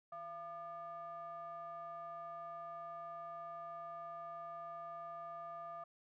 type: ring-modulated tone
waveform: triangle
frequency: 261.6 Hz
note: C4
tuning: in tune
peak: -40 dBFS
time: 0.12-5.84 s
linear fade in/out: 5 ms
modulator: 943 Hz
effects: none